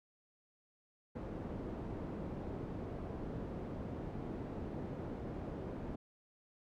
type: low-pass noise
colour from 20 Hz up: white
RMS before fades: -43 dBFS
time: 1.15-5.96 s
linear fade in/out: 10 ms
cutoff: 360 Hz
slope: 12 dB/octave
effects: none